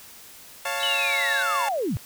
15% pulse chord, Db augmented, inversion none, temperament equal with one note detuned, 554.4 / 698.5 / 882.5 Hz, Db5 / F5 / A5, 0 / 0 / +5 cents, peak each -24 dBFS, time 0.65-1.69 s, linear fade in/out 5 ms
sine tone, 3847 Hz, B7, 46 cents flat, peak -31 dBFS, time 0.79-1.43 s, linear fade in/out 20 ms
sine linear sweep, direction down, 3021 to 81 Hz, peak -23 dBFS, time 0.83-1.97 s, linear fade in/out 0 ms
effects white hiss -46 dBFS RMS until 2.05 s

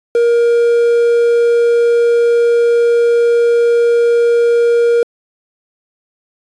triangle tone with quantisation, 471.1 Hz, A#4, 18 cents sharp, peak -6 dBFS, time 0.15-5.03 s, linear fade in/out 2 ms, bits 5, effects resampled to 22050 Hz

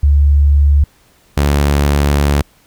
sine / sawtooth tone pair in turn, 71.8 / 71.8 Hz, D2 / D2, -39 / -39 cents, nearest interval unison, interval 0 cents, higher neither, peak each -6 dBFS, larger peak neither, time 0.03-0.84 / 1.37-2.42 s, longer second, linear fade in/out 5 ms, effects pink hiss -51 dBFS RMS until 2.66 s

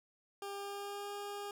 20% pulse tone with pitch glide, 400 to 406.8 Hz, G4 to G#4, +35 to -36 cents, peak -36 dBFS, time 0.42-1.51 s, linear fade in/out 2 ms, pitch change +29 cents, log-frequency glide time 0.54-1.12 s, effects none

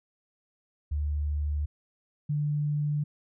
sine tone pair in turn, 73.9 / 147.8 Hz, D2 / D3, +11 / +11 cents, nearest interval octave, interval 1200 cents, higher second, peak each -26 / -25 dBFS, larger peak second, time 0.91-1.66 / 2.29-3.04 s, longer neither, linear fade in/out 10 ms, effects none

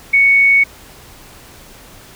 sine tone, 2222 Hz, C#7, 4 cents sharp, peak -7 dBFS, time 0.13-0.64 s, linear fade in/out 10 ms, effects pink hiss -40 dBFS RMS until 2.15 s

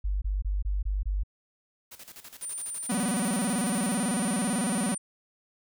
sine tone bursts, 48.98 Hz, G1, 1 cent flat, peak -25 dBFS, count 6, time 0.04-1.235 s, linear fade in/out 10 ms, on 180 ms, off 23 ms
white noise with tremolo, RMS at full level -45 dBFS, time 1.91-3.95 s, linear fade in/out 10 ms, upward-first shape square, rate 12 Hz, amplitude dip 75%
sine tone, 9160 Hz, D9, 44 cents flat, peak -33 dBFS, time 2.42-4.98 s, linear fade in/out 5 ms
45% pulse tone with vibrato, 215.7 Hz, A3, 34 cents flat, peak -26 dBFS, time 2.89-4.95 s, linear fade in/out 10 ms, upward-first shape square, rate 18 Hz, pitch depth 230 cents each way
effects none

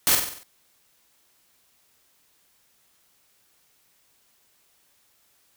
white noise with echo, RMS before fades -19 dBFS, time 0.07-0.15 s, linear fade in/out 0 ms, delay 47 ms, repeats 6, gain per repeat -5 dB, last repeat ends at 0.432 s, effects white hiss -64 dBFS RMS until 5.56 s

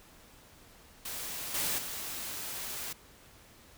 white noise with level steps, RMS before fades -39 / -32 / -39 dBFS, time 1.05-2.93 s, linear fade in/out 5 ms, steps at 1.54 / 1.78 s, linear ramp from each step 5 ms, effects pink hiss -57 dBFS RMS until 3.77 s

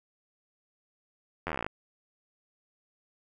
slowing click train, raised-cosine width 0.5 ms, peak -17 dBFS, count 14, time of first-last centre 1.47-1.665 s, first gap 11 ms, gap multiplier 1.05, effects 9-bit

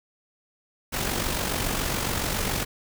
pink noise with amplitude modulation, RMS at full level -25 dBFS, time 0.92-2.65 s, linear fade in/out 20 ms, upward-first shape sine, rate 47.1 Hz, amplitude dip 50%, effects none

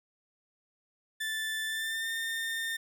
30% pulse tone with pitch glide, 1760 to 1814.7 Hz, A6 to A#6, 0 to -47 cents, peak -29 dBFS, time 1.2-2.77 s, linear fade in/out 10 ms, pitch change +53 cents, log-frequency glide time 1.66-2.11 s, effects none

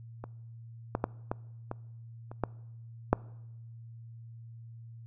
clicks, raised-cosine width 1 ms, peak -25 / -15 / -13 / -17 / -21 / -30 / -14 / -7 dBFS, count 8, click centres 0.24 / 0.951 / 1.041 / 1.315 / 1.714 / 2.315 / 2.437 / 3.13 s, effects noise-tail reverb RT60 0.9 s tail -23 dB re dry + added 115 Hz sine -45 dBFS peak until 5.06 s

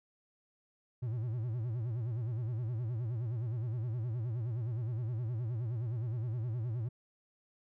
triangle tone with vibrato, 116.54 Hz, A#2, in tune, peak -31 dBFS, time 1.02-6.89 s, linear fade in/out 10 ms, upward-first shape sine, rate 9.6 Hz, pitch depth 150 cents each way, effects none

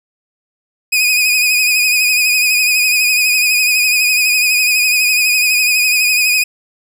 sawtooth tone with vibrato, 2489 Hz, D#7, in tune, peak -7 dBFS, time 0.92-6.44 s, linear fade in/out 10 ms, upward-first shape triangle, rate 12 Hz, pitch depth 55 cents each way, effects none

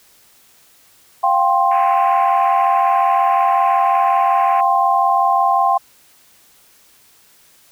sine chord, F suspended second, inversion none, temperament equal with one note detuned, 698.5 / 784 / 1054.4 Hz, F5 / G5 / C6, 0 / 0 / +13 cents, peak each -18 / -15 / -16 dBFS, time 1.23-5.78 s, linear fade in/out 10 ms
white band-pass noise, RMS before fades -32 dBFS, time 1.71-4.61 s, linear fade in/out 5 ms, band 840 to 2700 Hz, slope 96 dB/octave
effects white hiss -51 dBFS RMS until 7.71 s

